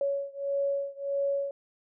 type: beating tone pair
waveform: sine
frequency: 558 / 559.6 Hz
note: C#5 / C#5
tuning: +11 / +16 cents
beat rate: 1.6 Hz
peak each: -30 / -31 dBFS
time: 0.01-1.51 s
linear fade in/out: 2 ms
effects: none